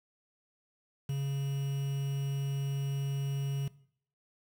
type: tone with quantisation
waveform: triangle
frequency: 138.59 Hz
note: C#3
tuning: in tune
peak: -28 dBFS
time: 1.09-3.68 s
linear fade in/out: 5 ms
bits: 8
effects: noise-tail reverb RT60 0.6 s tail -19 dB re dry